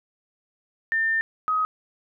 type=tone pair in turn; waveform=sine; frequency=1800 / 1261.8 Hz; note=A6 / D#6; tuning=+39 / +24 cents; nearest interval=tritone; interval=615 cents; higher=first; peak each=-20 dBFS; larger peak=neither; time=0.92-1.21 / 1.48-1.65 s; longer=first; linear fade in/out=0 ms; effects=none